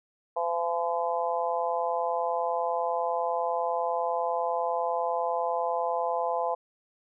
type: harmonic tone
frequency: 170 Hz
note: F3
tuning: 46 cents flat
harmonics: 3 / 4 / 5 / 6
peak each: -31 / -30 / -31 / -33 dBFS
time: 0.36-6.55 s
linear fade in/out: 10 ms
effects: none